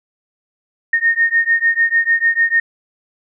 sine beating tone pair, 1838 / 1844.7 Hz, A#6 / A#6, -25 / -19 cents, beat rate 6.7 Hz, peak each -15 dBFS, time 0.93-2.6 s, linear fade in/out 5 ms, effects none

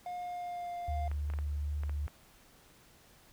triangle tone with pitch glide, 714 to 700.1 Hz, F5 to F5, +38 to +4 cents, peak -35 dBFS, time 0.06-1.08 s, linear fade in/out 2 ms, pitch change -34 cents, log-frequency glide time 0.18-0.76 s
sine tone with vibrato, 73.42 Hz, D2, in tune, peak -32 dBFS, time 0.88-2.07 s, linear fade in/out 5 ms, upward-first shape sine, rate 2.6 Hz, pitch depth 8 cents each way
clicks, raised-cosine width 0.5 ms, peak -31 dBFS, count 7, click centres 1.115 / 1.301 / 1.337 / 1.388 / 1.835 / 1.895 / 2.08 s
effects pink hiss -61 dBFS RMS until 3.32 s

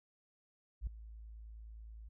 sine tone with ADSR envelope, 54.8 Hz, A1, 6 cents flat, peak -32 dBFS, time 0.81-2.09 s, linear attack 59 ms, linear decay 4 ms, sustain -16 dB, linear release 11 ms, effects none

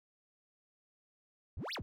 triangle exponential two-way sweep, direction up then down, 58.27 to 5800 to 58.27 Hz, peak -37 dBFS, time 1.57-1.82 s, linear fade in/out 0 ms, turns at 1.74 s, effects none

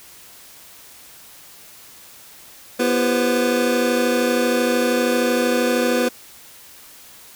square tone cluster, 244.6 / 339.3 / 397.8 / 495.1 / 528 Hz, B3 / F4 / G4 / B4 / C5, -16 / -50 / +25 / +4 / +16 cents, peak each -22 / -26 / -29 / -21 / -27 dBFS, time 2.79-6.09 s, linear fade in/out 10 ms, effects white hiss -44 dBFS RMS until 7.35 s

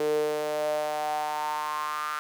sawtooth tone with high-pass filter sweep, 151.1 Hz, D3, 50 cents sharp, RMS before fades -29 dBFS, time 0-2.19 s, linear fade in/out 0 ms, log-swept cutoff 420 to 1300 Hz, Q 7.1, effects none

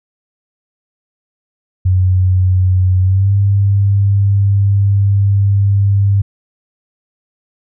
sine tone with pitch glide, 92.5 to 99.71 Hz, F#2 to G2, 0 to +30 cents, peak -8 dBFS, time 1.85-6.22 s, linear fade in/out 10 ms, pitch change +130 cents, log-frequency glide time 3.01-3.32 s, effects none

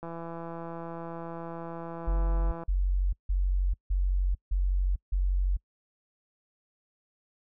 click train, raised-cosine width 1 ms, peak -26 dBFS, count 436, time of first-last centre 0.03-2.635 s, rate 167 Hz
sine tone bursts, 46.25 Hz, F#1, in tune, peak -23 dBFS, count 6, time 2.07-5.57 s, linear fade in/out 10 ms, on 450 ms, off 160 ms
effects noise-tail reverb RT60 0.1 s tail -26 dB re dry

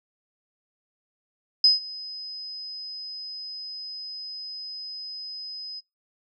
sine tone with ADSR envelope, 5040 Hz, D#8, 21 cents sharp, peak -12 dBFS, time 1.64-5.81 s, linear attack 3 ms, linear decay 150 ms, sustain -22 dB, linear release 26 ms, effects noise-tail reverb RT60 0.2 s tail -24 dB re dry

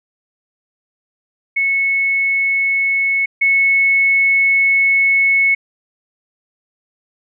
sine tone pair in turn, 2200 / 2200 Hz, C#7 / C#7, -14 / -14 cents, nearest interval unison, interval 0 cents, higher neither, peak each -13 / -10 dBFS, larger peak second, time 1.56-3.26 / 3.41-5.55 s, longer second, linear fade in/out 10 ms, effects none

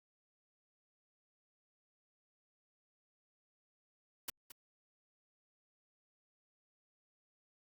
white noise with echo, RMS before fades -39 dBFS, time 4.28-4.3 s, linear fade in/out 5 ms, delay 220 ms, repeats 1, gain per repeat -12 dB, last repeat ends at 4.52 s, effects Opus 48 kbps

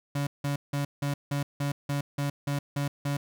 35% pulse tone bursts, 142.4 Hz, C#3, 47 cents sharp, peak -25 dBFS, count 11, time 0.15-3.17 s, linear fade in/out 5 ms, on 120 ms, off 170 ms, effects none

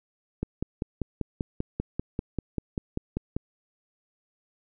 click train, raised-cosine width 3 ms, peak -15 dBFS, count 16, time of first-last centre 0.43-3.365 s, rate 5.11 Hz, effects none

